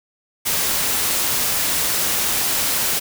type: noise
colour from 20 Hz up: white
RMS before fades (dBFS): -20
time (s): 0.45-3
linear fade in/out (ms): 20
effects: none